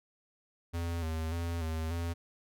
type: tone with vibrato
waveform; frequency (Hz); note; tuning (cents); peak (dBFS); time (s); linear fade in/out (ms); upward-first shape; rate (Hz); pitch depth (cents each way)
square; 82.41; E2; 0; -33; 0.73-2.14; 20; square; 1.7; 48
effects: none